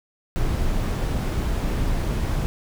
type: noise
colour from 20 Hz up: brown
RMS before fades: -23 dBFS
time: 0.36-2.46 s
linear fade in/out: 0 ms
effects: none